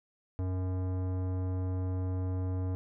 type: tone with tanh clipping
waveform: sine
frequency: 92.5 Hz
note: F#2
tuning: in tune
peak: -32 dBFS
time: 0.39-2.75 s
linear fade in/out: 0 ms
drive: 17 dB
effects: none